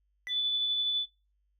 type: tone with exponential decay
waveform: triangle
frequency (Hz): 1985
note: B6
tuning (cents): +8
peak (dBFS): -32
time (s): 0.27-0.42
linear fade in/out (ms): 0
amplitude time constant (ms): 32
type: tone with tremolo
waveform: sine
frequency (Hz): 3481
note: A7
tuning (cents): -19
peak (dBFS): -26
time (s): 0.28-1.06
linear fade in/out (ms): 50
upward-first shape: sine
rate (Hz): 12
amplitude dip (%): 25
effects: noise-tail reverb RT60 0.3 s tail -20 dB re dry + added 50 Hz sine -70 dBFS peak until 1.59 s